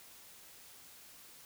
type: silence
effects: white hiss -56 dBFS RMS until 1.45 s